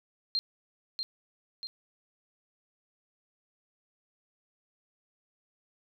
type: tone with echo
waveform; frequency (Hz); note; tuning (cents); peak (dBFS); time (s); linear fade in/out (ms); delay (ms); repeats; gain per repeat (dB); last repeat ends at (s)
sine; 4186; C8; 0; -26; 0.35-0.39; 0; 640; 2; -5; 1.67
effects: none